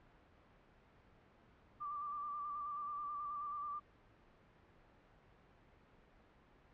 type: tone with vibrato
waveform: sine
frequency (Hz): 1174.7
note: D6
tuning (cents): 0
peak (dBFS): -40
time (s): 1.8-3.8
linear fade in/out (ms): 20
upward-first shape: square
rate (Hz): 9.3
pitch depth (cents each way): 28
effects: pink hiss -66 dBFS RMS until 6.73 s + low-pass 2000 Hz 12 dB/octave